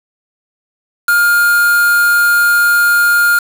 triangle tone with quantisation, 1411 Hz, F6, 17 cents sharp, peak -6 dBFS, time 1.08-3.39 s, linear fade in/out 5 ms, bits 3, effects none

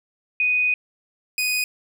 sine / sawtooth tone pair in turn, 2489 / 2489 Hz, D#7 / D#7, 0 / 0 cents, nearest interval unison, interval 0 cents, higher neither, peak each -17 dBFS, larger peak neither, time 0.4-0.74 / 1.38-1.64 s, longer first, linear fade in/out 2 ms, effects none

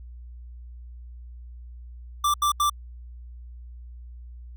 square tone bursts, 1174.7 Hz, D6, in tune, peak -20 dBFS, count 3, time 2.24-2.698 s, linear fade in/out 5 ms, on 100 ms, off 79 ms, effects added 60 Hz sine -39 dBFS peak until 4.56 s

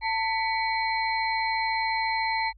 sine tone cluster, 893 / 1977 / 2247 / 4143 Hz, A5 / B6 / C#7 / C8, +25 / +1 / +23 / -18 cents, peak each -26 / -32 / -31 / -35 dBFS, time 0.01-2.53 s, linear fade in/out 50 ms, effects added 50 Hz sine -50 dBFS peak until 2.57 s

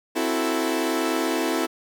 sawtooth chord, F# half-diminished seventh, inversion second, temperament equal, 261.6 / 329.6 / 370 / 440 Hz, C4 / E4 / F#4 / A4, 0 / 0 / 0 / 0 cents, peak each -24 / -21 / -27 / -25 dBFS, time 0.15-1.67 s, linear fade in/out 20 ms, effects none

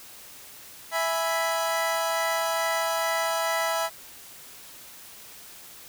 25% pulse chord, E major, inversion none, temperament equal, 659.3 / 830.6 / 987.8 Hz, E5 / G#5 / B5, 0 / 0 / 0 cents, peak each -23 / -28 / -26 dBFS, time 0.91-3.9 s, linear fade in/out 50 ms, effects white hiss -46 dBFS RMS until 5.88 s

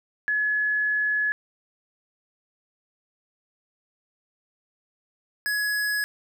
sine / square tone pair in turn, 1700 / 1683.4 Hz, G#6 / G#6, +40 / +23 cents, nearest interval unison, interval 17 cents, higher first, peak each -21 / -24 dBFS, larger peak first, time 0.28-1.32 / 5.46-6.04 s, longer first, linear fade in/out 0 ms, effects none

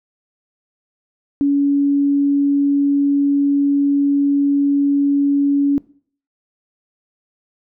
sine tone, 282.5 Hz, C#4, 33 cents sharp, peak -12 dBFS, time 1.41-5.78 s, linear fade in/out 0 ms, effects noise-tail reverb RT60 0.5 s tail -21 dB re dry

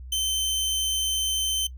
sawtooth tone, 3087 Hz, G7, 27 cents flat, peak -20 dBFS, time 0.12-1.67 s, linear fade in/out 5 ms, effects noise-tail reverb RT60 0.1 s tail -20 dB re dry + added 63 Hz sine -37 dBFS peak until 1.77 s

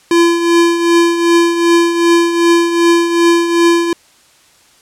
square tone with tremolo, 340 Hz, F4, 46 cents flat, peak -6 dBFS, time 0.11-3.93 s, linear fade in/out 2 ms, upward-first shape triangle, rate 2.6 Hz, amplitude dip 65%, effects white hiss -48 dBFS RMS until 4.81 s + low-pass 9000 Hz 12 dB/octave

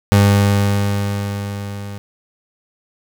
30% pulse tone with level ramp, 100.9 Hz, G#2, 49 cents flat, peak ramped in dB -5 to -25 dBFS, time 0.12-1.98 s, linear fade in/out 0 ms, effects none

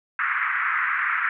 pink band-pass noise, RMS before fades -24 dBFS, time 0.19-1.29 s, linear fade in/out 2 ms, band 1200 to 2100 Hz, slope 48 dB/octave, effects none

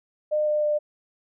sine tone with pitch steps, 606 / 601.8 / 597.7 Hz, D#5 / D5 / D5, -46 / +42 / +30 cents, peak -20 dBFS, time 0.31-0.79 s, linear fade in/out 20 ms, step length 160 ms, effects none

